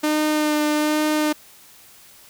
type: tone with vibrato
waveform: sawtooth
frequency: 302.9 Hz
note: D#4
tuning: 46 cents flat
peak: -14 dBFS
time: 0.03-1.33 s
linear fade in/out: 10 ms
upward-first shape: sine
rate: 1.2 Hz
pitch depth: 16 cents each way
effects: white hiss -48 dBFS RMS until 2.29 s